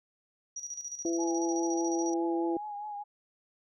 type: tone with tremolo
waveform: sine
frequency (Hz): 5780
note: F#8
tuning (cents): -41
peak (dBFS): -35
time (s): 0.56-2.14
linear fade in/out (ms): 5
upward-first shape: square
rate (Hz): 14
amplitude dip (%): 65
type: harmonic tone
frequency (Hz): 168.2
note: E3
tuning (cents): +35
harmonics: 2 / 3 / 4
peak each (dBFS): -28 / -39 / -41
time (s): 1.05-2.57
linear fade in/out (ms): 2
type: tone with vibrato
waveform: sine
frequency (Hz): 830.6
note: G#5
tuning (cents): 0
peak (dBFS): -36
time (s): 1.18-3.04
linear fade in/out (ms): 20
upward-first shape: triangle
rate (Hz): 4.9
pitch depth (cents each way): 45
effects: none